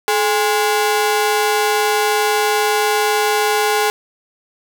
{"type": "ring-modulated tone", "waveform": "sawtooth", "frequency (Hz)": 622.3, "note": "D#5", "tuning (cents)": 0, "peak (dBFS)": -7, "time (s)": [0.08, 3.9], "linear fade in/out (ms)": 0, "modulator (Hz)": 195, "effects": ["7-bit"]}